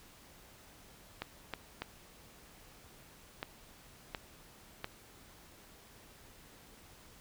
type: clicks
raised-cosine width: 0.3 ms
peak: -21 dBFS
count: 6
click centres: 1.22 / 1.537 / 1.82 / 3.429 / 4.148 / 4.844 s
effects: pink hiss -58 dBFS RMS until 7.2 s